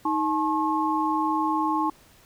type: tone cluster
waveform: sine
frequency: 313.8 / 860 / 1080 Hz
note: D#4 / A5 / C#6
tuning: +15 / -40 / -45 cents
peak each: -26 dBFS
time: 0.05-1.9 s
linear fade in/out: 5 ms
effects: pink hiss -55 dBFS RMS until 2.25 s